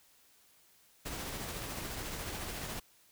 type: noise with tremolo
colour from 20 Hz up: pink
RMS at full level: -39 dBFS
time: 1.05-2.8 s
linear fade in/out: 10 ms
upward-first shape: triangle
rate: 14 Hz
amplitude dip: 35%
effects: white hiss -65 dBFS RMS until 3.11 s